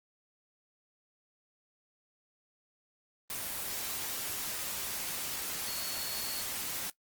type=tone in noise; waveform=sine; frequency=4378 Hz; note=C#8; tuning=22 cents flat; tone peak=-42 dBFS; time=5.67-6.42 s; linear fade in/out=2 ms; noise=white; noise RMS=-37 dBFS; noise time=3.3-6.9 s; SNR=-8 dB; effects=noise-tail reverb RT60 0.1 s tail -20 dB re dry + Opus 24 kbps